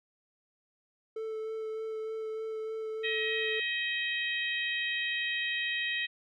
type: tone with vibrato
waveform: triangle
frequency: 440 Hz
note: A4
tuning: in tune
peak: -32 dBFS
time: 1.16-3.6 s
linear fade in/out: 5 ms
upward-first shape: sine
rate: 3.3 Hz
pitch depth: 11 cents each way
type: harmonic tone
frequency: 633 Hz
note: D#5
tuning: 30 cents sharp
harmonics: 3 / 4 / 5 / 6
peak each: -33 / -35 / -37 / -39 dBFS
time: 3.03-6.07 s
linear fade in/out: 20 ms
effects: none